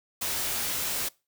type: noise with comb filter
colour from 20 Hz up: white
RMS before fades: -30 dBFS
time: 0.21-1.09 s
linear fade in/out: 10 ms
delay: 19 ms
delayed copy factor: -0.55
effects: noise-tail reverb RT60 0.3 s tail -24 dB re dry